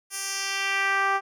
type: tone with band-pass filter sweep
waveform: 10% pulse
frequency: 392 Hz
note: G4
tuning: in tune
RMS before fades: -26 dBFS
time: 0.1-1.21 s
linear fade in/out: 50 ms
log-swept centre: 10000 to 920 Hz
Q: 1.3
effects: none